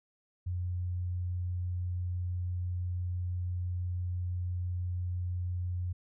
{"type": "tone", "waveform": "sine", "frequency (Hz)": 89.4, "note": "F2", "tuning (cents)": 41, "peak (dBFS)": -31, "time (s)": [0.46, 5.93], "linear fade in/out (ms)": 10, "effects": []}